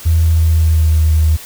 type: tone with pitch glide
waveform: triangle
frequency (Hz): 81.6 to 78.32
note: E2 to D#2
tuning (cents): -17 to +12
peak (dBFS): -4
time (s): 0.05-1.37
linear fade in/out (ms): 20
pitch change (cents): -71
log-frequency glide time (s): 0.33-1.03
effects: tanh soft clip ceiling -6 dBFS + white hiss -33 dBFS RMS until 1.45 s